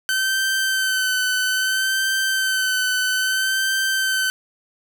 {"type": "tone with vibrato", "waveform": "sawtooth", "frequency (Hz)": 1533, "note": "G6", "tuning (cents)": -39, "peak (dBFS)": -15, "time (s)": [0.09, 4.3], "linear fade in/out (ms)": 0, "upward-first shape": "sine", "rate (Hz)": 0.61, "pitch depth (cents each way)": 27, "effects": []}